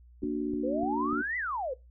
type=chord; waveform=sine; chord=Bb augmented; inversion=none; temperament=equal; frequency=233.1 / 293.7 / 370 Hz; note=Bb3 / D4 / F#4; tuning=0 / 0 / 0 cents; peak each=-34 / -30 / -34 dBFS; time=0.22-1.22 s; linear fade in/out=10 ms
type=click train; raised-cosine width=3 ms; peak=-29 dBFS; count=4; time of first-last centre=0.24-1.13 s; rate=3.37 Hz
type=exponential two-way sweep; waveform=sine; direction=up then down; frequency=478.9 to 2040 to 478.9 Hz; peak=-30 dBFS; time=0.63-1.74 s; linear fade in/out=10 ms; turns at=1.37 s
effects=noise-tail reverb RT60 0.2 s tail -18 dB re dry + added 60 Hz sine -52 dBFS peak until 1.9 s